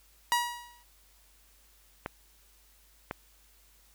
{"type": "tone with exponential decay", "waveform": "sawtooth", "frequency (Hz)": 960, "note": "B5", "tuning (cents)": -49, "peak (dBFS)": -18, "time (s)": [0.32, 0.83], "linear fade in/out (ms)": 0, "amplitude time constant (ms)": 110}
{"type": "clicks", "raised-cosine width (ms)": 0.5, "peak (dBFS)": -18, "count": 2, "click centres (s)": [2.061, 3.111]}
{"effects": ["added 50 Hz sine -63 dBFS peak until 3.94 s", "white hiss -63 dBFS RMS until 3.94 s"]}